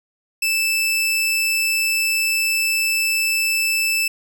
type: tone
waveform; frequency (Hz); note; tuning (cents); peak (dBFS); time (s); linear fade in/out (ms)
sawtooth; 2637; E7; 0; -14; 0.42-4.08; 5
effects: none